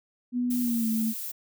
sine tone with pitch glide, 245.6 to 222.6 Hz, B3 to A3, -9 to +20 cents, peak -24 dBFS, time 0.32-1.14 s, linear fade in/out 50 ms, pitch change -171 cents, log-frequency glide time 0.61-0.88 s
violet noise, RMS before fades -35 dBFS, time 0.5-1.32 s, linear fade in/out 10 ms
effects none

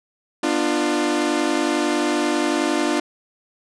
sawtooth chord, B diminished, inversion none, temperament equal with one note detuned, 246.9 / 298.5 / 349.2 Hz, B3 / D4 / F4, 0 / +28 / 0 cents, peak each -23 / -17 / -19 dBFS, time 0.43-3 s, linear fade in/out 5 ms, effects resampled to 22050 Hz

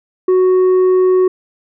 sine tone with tanh clipping, 370 Hz, F#4, in tune, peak -9 dBFS, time 0.28-1.28 s, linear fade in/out 5 ms, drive 4 dB, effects none

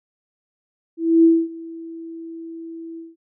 sine tone with ADSR envelope, 329.6 Hz, E4, in tune, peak -8 dBFS, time 0.97-3.16 s, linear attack 270 ms, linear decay 240 ms, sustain -23 dB, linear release 180 ms, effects none

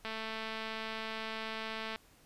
click train, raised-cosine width 0.3 ms, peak -24 dBFS, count 423, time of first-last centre 0.05-1.96 s, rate 221 Hz, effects pink hiss -63 dBFS RMS until 2.25 s + resampled to 32000 Hz

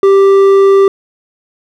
sine tone with hard clipping, 392 Hz, G4, in tune, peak -5 dBFS, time 0.03-0.88 s, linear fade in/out 2 ms, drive 6 dB, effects none

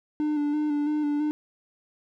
triangle tone with vibrato, 297 Hz, D4, 20 cents sharp, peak -21 dBFS, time 0.2-1.31 s, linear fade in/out 0 ms, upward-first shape square, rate 3 Hz, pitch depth 26 cents each way, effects none

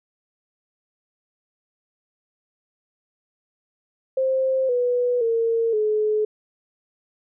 sine tone with pitch steps, 526 / 490.8 / 457.9 / 427.2 Hz, C5 / B4 / A#4 / G#4, +9 / -11 / -31 / +49 cents, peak -18 dBFS, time 4.17-6.25 s, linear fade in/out 5 ms, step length 520 ms, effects none

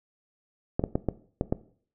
clicks, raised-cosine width 2 ms, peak -11 dBFS, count 6, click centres 0.795 / 0.839 / 0.955 / 1.087 / 1.411 / 1.525 s, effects noise-tail reverb RT60 0.5 s tail -17 dB re dry

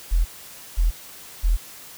sine tone bursts, 41.2 Hz, E1, in tune, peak -15 dBFS, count 3, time 0.11-1.57 s, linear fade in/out 20 ms, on 140 ms, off 520 ms, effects white hiss -42 dBFS RMS until 1.97 s

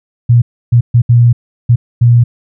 sine tone bursts at uneven times, 119.4 Hz, A#2, 42 cents sharp, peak -3 dBFS, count 6, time 0.29-0.42 / 0.72-0.81 / 0.94-1.02 / 1.09-1.33 / 1.69-1.76 / 2.01-2.24 s, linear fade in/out 10 ms, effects none

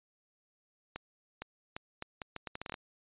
accelerating click train, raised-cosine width 0.3 ms, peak -23 dBFS, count 13, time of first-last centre 0.96-2.742 s, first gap 460 ms, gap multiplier 0.75, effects resampled to 8000 Hz

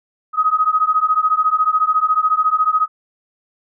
sine beating tone pair, 1254 / 1268 Hz, D#6 / D#6, +13 / +32 cents, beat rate 14 Hz, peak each -16 dBFS, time 0.33-2.88 s, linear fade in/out 50 ms, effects none

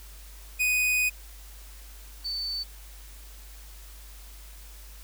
45% pulse / sine tone pair in turn, 2490 / 4519 Hz, D#7 / C#8, +1 / +33 cents, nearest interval minor seventh, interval 1032 cents, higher second, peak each -22 / -29 dBFS, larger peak first, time 0.59-1.1 / 2.24-2.64 s, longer first, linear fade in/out 20 ms, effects added 50 Hz sine -44 dBFS peak until 5.03 s + white hiss -51 dBFS RMS until 5.03 s

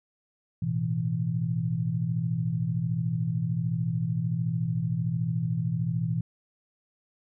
sine chord, A suspended second, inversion none, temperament equal, 110 / 123.47 / 164.81 Hz, A2 / B2 / E3, 0 / 0 / 0 cents, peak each -33 / -29 / -28 dBFS, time 0.62-6.21 s, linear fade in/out 5 ms, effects none

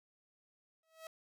sawtooth tone with exponential growth, 644 Hz, E5, 41 cents flat, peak -40 dBFS, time 0.83-1.07 s, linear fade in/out 2 ms, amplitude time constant 52 ms, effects none

